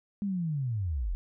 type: linear sweep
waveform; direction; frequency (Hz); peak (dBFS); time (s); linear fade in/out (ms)
sine; down; 207.7 to 36.71; -28; 0.22-1.15; 0
effects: none